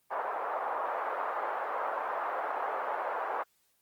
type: band-pass noise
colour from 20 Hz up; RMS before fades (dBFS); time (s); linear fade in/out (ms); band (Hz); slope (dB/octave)
white; -34; 0.1-3.44; 20; 530 to 1200; 24
effects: white hiss -72 dBFS RMS until 3.81 s + Opus 24 kbps